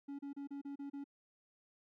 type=tone bursts; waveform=triangle; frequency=281 Hz; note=C#4; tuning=24 cents sharp; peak=-40 dBFS; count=7; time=0.08-1.042 s; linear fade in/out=10 ms; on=110 ms; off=32 ms; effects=none